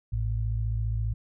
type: tone pair together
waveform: sine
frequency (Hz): 55.16 / 110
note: A1 / A2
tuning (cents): +5 / 0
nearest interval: octave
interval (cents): 1195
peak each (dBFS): -28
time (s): 0.12-1.14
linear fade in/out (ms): 10
effects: none